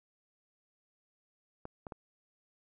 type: clicks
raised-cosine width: 1 ms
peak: -28 dBFS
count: 3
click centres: 1.654 / 1.868 / 1.922 s
effects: none